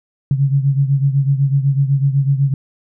sine beating tone pair, 136.7 / 144.7 Hz, C#3 / D3, -24 / -25 cents, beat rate 8 Hz, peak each -13 / -18 dBFS, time 0.31-2.54 s, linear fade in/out 2 ms, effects none

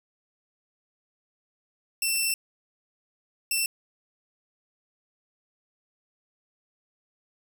10% pulse tone bursts at uneven times, 2686 Hz, E7, 32 cents sharp, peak -15 dBFS, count 2, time 2.02-2.34 / 3.51-3.66 s, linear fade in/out 2 ms, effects none

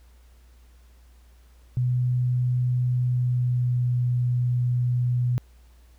sine tone with pitch glide, 124.5 to 123.14 Hz, B2 to B2, +14 to -5 cents, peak -20 dBFS, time 1.77-5.38 s, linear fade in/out 0 ms, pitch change -19 cents, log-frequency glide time 2.98-3.93 s, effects added 60 Hz sine -50 dBFS peak until 5.98 s + pink hiss -63 dBFS RMS until 5.98 s

